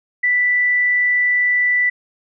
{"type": "tone", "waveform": "sine", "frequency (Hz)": 1975.5, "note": "B6", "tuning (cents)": 0, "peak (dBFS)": -13, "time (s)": [0.23, 1.9], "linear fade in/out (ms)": 10, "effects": []}